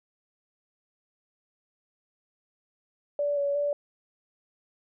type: tone with pitch steps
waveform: sine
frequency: 579 / 567 / 579 Hz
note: D5 / C#5 / D5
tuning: -25 / +39 / -25 cents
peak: -24 dBFS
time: 3.19-3.73 s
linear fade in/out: 2 ms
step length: 180 ms
effects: none